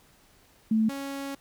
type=tone pair in turn; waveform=sine / sawtooth; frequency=220 / 276.5 Hz; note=A3 / C#4; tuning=0 / -4 cents; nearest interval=major third; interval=396 cents; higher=second; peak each=-20 / -29 dBFS; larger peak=first; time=0.71-0.89 / 0.89-1.35 s; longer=second; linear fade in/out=5 ms; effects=pink hiss -60 dBFS RMS until 1.4 s